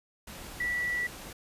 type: tone in noise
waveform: sine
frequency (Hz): 1953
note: B6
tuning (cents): -20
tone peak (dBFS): -28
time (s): 0.6-1.07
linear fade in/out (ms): 5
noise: pink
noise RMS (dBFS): -44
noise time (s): 0.27-1.33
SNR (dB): +13
effects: resampled to 32000 Hz